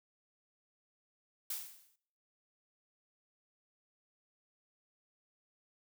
blue noise with exponential decay, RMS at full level -36 dBFS, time 1.5-1.96 s, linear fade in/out 5 ms, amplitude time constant 100 ms, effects noise-tail reverb RT60 0.7 s tail -23 dB re dry

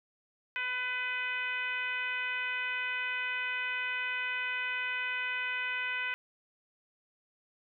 sine tone with frequency modulation, 2007 Hz, B6, 27 cents sharp, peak -31 dBFS, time 0.56-6.14 s, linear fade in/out 0 ms, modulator 503 Hz, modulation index 1.5, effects none

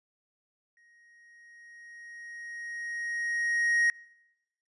triangle tone with exponential growth, 1879 Hz, A#6, 13 cents sharp, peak -19 dBFS, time 0.77-3.9 s, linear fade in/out 1 ms, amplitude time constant 680 ms, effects noise-tail reverb RT60 0.9 s tail -25 dB re dry + resampled to 24000 Hz

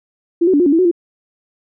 sine tone with pitch steps, 339.7 / 374.3 / 288.3 / 355.1 / 282.8 / 327.8 / 368.7 / 343.3 Hz, F4 / F#4 / D4 / F4 / C#4 / E4 / F#4 / F4, -48 / +20 / -32 / +29 / +35 / -10 / -6 / -30 cents, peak -9 dBFS, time 0.41-0.914 s, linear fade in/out 10 ms, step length 63 ms, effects none

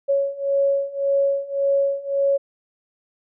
sine beating tone pair, 554.4 / 556.2 Hz, C#5 / C#5, 0 / +6 cents, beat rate 1.8 Hz, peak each -22 / -20 dBFS, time 0.08-2.38 s, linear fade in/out 20 ms, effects none

